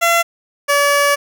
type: tone pair in turn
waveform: 15% pulse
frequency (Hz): 680 / 571.8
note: F5 / D5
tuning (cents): -46 / -46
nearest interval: minor third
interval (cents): 300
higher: first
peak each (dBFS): -5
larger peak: neither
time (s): 0.01-0.23 / 0.68-1.16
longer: second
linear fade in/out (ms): 20
effects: none